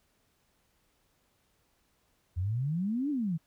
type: exponential two-way sweep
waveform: sine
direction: up then down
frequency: 83.6 to 303.3 to 152.6 Hz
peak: -28 dBFS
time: 2.36-3.38 s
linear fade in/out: 20 ms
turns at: 3.1 s
effects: pink hiss -72 dBFS RMS until 3.46 s